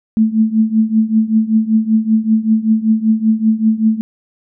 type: tone with tremolo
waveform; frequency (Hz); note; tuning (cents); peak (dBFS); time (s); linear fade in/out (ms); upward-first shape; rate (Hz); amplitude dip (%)
sine; 220; A3; 0; -6; 0.17-4.01; 0; triangle; 5.2; 90
effects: none